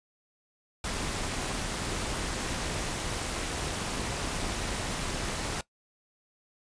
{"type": "noise with amplitude modulation", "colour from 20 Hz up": "pink", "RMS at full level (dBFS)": -30, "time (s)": [0.84, 5.61], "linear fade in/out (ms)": 2, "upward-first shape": "sine", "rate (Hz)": 288, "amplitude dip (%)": 60, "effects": ["noise-tail reverb RT60 0.1 s tail -19 dB re dry", "resampled to 22050 Hz"]}